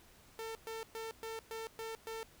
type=tone bursts; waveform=sawtooth; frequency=448.4 Hz; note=A4; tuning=33 cents sharp; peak=-37 dBFS; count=7; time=0.39-2.23 s; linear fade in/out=0 ms; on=160 ms; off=120 ms; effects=pink hiss -62 dBFS RMS until 2.4 s